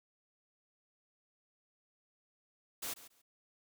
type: noise with echo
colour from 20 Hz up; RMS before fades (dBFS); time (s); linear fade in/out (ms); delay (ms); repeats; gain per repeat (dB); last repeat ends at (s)
white; -40; 2.82-2.94; 10; 140; 2; -15; 3.22
effects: none